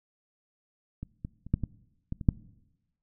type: clicks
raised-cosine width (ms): 5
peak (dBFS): -24 / -22 / -30 / -11 / -18 / -20 / -25 / -7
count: 8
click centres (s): 1.03 / 1.249 / 1.466 / 1.54 / 1.637 / 2.124 / 2.212 / 2.288
effects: noise-tail reverb RT60 1.0 s tail -22 dB re dry